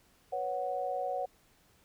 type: chord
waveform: sine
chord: B suspended second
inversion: none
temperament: equal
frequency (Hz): 493.9 / 554.4 / 740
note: B4 / C#5 / F#5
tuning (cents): 0 / 0 / 0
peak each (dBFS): -39 / -36 / -34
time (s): 0.32-1.26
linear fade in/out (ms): 10
effects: pink hiss -66 dBFS RMS until 1.84 s